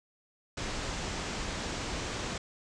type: low-pass noise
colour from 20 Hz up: pink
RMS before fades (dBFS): -36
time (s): 0.57-2.38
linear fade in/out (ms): 5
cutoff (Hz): 7800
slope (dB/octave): 48
effects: none